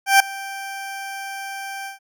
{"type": "tone with ADSR envelope", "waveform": "20% pulse", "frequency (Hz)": 784, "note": "G5", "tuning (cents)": 0, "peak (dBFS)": -3, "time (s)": [0.06, 1.99], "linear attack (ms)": 140, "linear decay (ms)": 4, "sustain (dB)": -21, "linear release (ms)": 130, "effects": []}